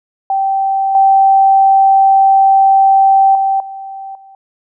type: tone with level steps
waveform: sine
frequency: 778 Hz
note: G5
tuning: 13 cents flat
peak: -11 / -5 / -10 / -24 / -36 dBFS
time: 0.3-4.35 s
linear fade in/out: 2 ms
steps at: 0.95 / 3.35 / 3.6 / 4.15 s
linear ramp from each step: 2 ms
effects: none